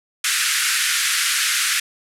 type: band-pass noise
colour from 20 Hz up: pink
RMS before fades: -20 dBFS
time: 0.24-1.8 s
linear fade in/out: 5 ms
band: 1400 to 12000 Hz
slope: 48 dB/octave
effects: none